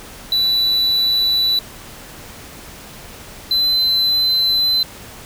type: tone pair in turn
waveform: triangle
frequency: 3961 / 4049 Hz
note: B7 / B7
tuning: +4 / +42 cents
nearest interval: unison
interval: 38 cents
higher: second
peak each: -12 dBFS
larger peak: neither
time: 0.32-1.59 / 3.51-4.83 s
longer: second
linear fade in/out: 2 ms
effects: pink hiss -37 dBFS RMS until 5.25 s